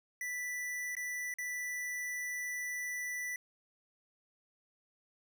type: tone with dropouts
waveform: square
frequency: 1975.5 Hz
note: B6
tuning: in tune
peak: -37 dBFS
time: 0.21-3.36 s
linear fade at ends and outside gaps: 2 ms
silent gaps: 0.952-0.967 / 1.34-1.385 s
effects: none